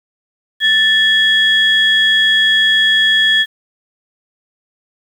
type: tone pair together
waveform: sine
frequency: 1760 / 3322 Hz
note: A6 / G#7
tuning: 0 / 0 cents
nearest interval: major seventh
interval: 1100 cents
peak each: -11 dBFS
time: 0.6-3.46 s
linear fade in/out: 50 ms
effects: tanh soft clip ceiling -2 dBFS + 7-bit